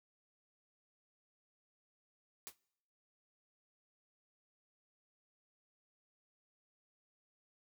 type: noise with exponential decay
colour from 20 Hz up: white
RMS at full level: -43 dBFS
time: 2.47-2.56 s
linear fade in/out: 0 ms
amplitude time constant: 18 ms
effects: noise-tail reverb RT60 0.8 s tail -24 dB re dry